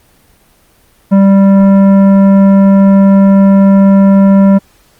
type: tone with tanh clipping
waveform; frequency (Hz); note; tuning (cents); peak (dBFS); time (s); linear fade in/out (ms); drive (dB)
triangle; 196; G3; 0; -4; 1.11-4.59; 20; 16
effects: pink hiss -48 dBFS RMS until 4.99 s + Opus 24 kbps